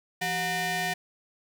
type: ring-modulated tone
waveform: sawtooth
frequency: 555 Hz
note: C#5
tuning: 2 cents sharp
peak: -20 dBFS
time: 0.21-0.94 s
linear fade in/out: 10 ms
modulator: 1280 Hz
effects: none